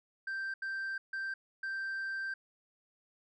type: tone bursts at uneven times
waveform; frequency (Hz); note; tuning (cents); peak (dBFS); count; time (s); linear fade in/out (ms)
sine; 1568; G6; 0; -32; 4; 0.27-0.54 / 0.62-0.98 / 1.13-1.34 / 1.63-2.34; 5
effects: tanh soft clip ceiling -34 dBFS